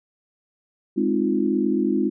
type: chord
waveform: sine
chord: F minor seventh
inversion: first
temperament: equal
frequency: 207.7 / 261.6 / 311.1 / 349.2 Hz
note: Ab3 / C4 / Eb4 / F4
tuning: 0 / 0 / 0 / 0 cents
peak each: -24 dBFS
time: 0.96-2.1 s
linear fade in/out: 20 ms
effects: none